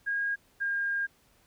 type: tone pair in turn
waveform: sine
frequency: 1631 / 1613.2 Hz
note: G#6 / G6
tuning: -32 / +49 cents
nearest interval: unison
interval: 19 cents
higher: first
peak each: -27 dBFS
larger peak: neither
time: 0.06-0.36 / 0.6-1.07 s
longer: second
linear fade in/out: 20 ms
effects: pink hiss -65 dBFS RMS until 1.46 s